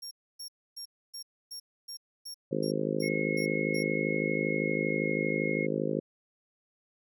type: tone bursts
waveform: 30% pulse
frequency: 5550 Hz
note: F8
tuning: 12 cents flat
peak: -35 dBFS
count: 11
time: 0.02-3.832 s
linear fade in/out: 10 ms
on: 92 ms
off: 280 ms
type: harmonic tone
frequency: 52.6 Hz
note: G#1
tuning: 23 cents sharp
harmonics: 3 / 4 / 5 / 6 / 7 / 8 / 9 / 10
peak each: -36 / -36 / -36 / -36 / -36 / -36 / -36 / -36 dBFS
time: 2.51-6 s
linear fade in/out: 10 ms
type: tone with pitch glide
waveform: sine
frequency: 2171 to 2158 Hz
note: C#7 to C#7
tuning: -37 to -47 cents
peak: -33 dBFS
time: 3.02-5.67 s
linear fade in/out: 20 ms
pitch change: -10 cents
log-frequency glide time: 4.32-5.11 s
effects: none